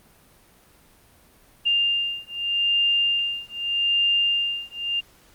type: beating tone pair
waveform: sine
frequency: 2800 / 2800.82 Hz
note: F7 / F7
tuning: +4 / +4 cents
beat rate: 0.82 Hz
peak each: -23 dBFS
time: 1.65-5.01 s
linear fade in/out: 20 ms
effects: pink hiss -55 dBFS RMS until 5.34 s + Opus 32 kbps